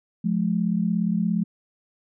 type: tone pair together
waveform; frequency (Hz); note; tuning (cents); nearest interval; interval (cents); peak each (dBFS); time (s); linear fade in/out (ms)
sine; 176.7 / 213.9; F3 / A3; +21 / -49; minor third; 330; -23; 0.24-1.44; 10
effects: none